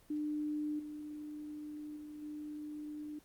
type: tone with level steps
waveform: sine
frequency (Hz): 300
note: D4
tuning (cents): +37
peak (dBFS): -34 / -42 / -45 / -41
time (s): 0.1-3.19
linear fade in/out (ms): 5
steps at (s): 0.79 / 1.96 / 2.22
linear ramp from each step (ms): 5
effects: pink hiss -65 dBFS RMS until 3.24 s + Opus 24 kbps